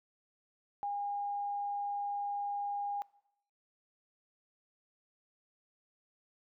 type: tone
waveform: sine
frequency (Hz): 812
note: G#5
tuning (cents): -39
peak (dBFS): -33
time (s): 0.83-3.02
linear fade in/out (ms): 0
effects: noise-tail reverb RT60 0.8 s tail -22 dB re dry